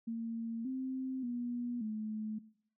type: tone with pitch steps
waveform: sine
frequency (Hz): 228.7 / 261.1 / 241.8 / 215.8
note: A#3 / C4 / B3 / A3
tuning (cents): -33 / -3 / -36 / -33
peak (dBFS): -35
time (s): 0.07-2.39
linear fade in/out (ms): 10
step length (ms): 580
effects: noise-tail reverb RT60 0.6 s tail -19 dB re dry